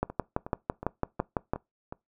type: two click trains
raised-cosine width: 1 ms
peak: -23 / -12 dBFS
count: 6 / 10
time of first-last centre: 0.1-1.925 / 0.03-1.535 s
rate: 2.74 / 5.98 Hz
effects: noise-tail reverb RT60 0.2 s tail -23 dB re dry